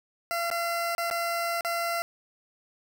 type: tone with dropouts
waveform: 20% pulse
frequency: 682 Hz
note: F5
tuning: 41 cents flat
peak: -22 dBFS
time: 0.31-2.02 s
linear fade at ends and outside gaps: 0 ms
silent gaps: 0.502-0.513 / 0.95-0.981 / 1.101-1.111 / 1.609-1.648 s
effects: none